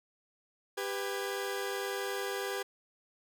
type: tone cluster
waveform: sawtooth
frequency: 395.6 / 497.4 / 1645 Hz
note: G4 / B4 / G#6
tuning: +16 / +12 / -17 cents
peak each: -32 / -35 / -38 dBFS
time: 0.77-2.63 s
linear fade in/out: 10 ms
effects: none